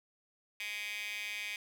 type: tone with high-pass filter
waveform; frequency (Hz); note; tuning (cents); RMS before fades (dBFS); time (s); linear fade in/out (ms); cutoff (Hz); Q
15% pulse; 207.7; G#3; 0; -40; 0.6-1.56; 2; 2500; 6.5
effects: none